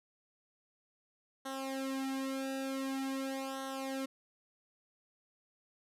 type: tone with flanger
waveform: sawtooth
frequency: 268 Hz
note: C4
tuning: 42 cents sharp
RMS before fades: -38 dBFS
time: 1.45-4.06 s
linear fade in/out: 10 ms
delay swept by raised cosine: 0.41 to 2.81 ms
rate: 0.46 Hz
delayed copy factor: -0.9
effects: resampled to 32000 Hz